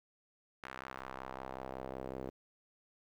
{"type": "tone with band-pass filter sweep", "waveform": "sawtooth", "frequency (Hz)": 65.41, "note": "C2", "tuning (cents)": 0, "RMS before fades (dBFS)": -45, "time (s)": [0.63, 2.3], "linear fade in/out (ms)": 5, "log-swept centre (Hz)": [1600, 430], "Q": 1.5, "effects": ["11-bit"]}